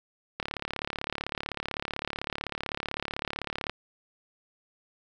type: click train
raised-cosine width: 0.3 ms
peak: -15 dBFS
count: 119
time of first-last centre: 0.4-3.696 s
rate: 35.8 Hz
effects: none